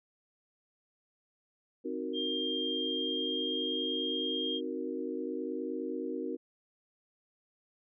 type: chord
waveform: sine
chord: C half-diminished seventh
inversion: none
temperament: equal with one note detuned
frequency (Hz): 261.6 / 311.1 / 371.7 / 466.2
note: C4 / Eb4 / Gb4 / Bb4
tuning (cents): 0 / 0 / +8 / 0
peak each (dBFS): -39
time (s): 1.84-6.37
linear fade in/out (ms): 20
type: tone with pitch glide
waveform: sine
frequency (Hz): 3200 to 3220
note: G7 to G7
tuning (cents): +35 to +46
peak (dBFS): -33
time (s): 2.13-4.61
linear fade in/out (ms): 50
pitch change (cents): +11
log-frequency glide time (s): 2.72-3.79
effects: none